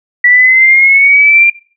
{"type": "linear sweep", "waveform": "sine", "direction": "up", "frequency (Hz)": [1947, 2386], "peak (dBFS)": -3, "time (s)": [0.24, 1.5], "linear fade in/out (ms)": 5, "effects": ["noise-tail reverb RT60 0.4 s tail -20 dB re dry"]}